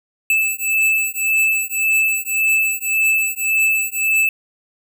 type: beating tone pair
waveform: square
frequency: 2626 / 2627.8 Hz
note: E7 / E7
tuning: -7 / -6 cents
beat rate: 1.8 Hz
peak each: -19 dBFS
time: 0.3-4.29 s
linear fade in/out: 2 ms
effects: none